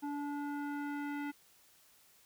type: tone with low-pass filter sweep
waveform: square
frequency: 288.7 Hz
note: D4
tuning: 30 cents flat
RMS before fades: -39 dBFS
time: 0.02-1.32 s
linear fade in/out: 20 ms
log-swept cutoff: 1000 to 2100 Hz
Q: 1.8
effects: white hiss -65 dBFS RMS until 2.25 s